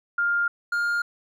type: tone pair in turn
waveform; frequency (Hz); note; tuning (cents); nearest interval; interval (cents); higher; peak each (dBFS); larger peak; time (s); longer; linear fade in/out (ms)
sine / triangle; 1404 / 1410.2; F6 / F6; +9 / +16; unison; 7; second; -20; neither; 0.18-0.48 / 0.72-1.02; neither; 5
effects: none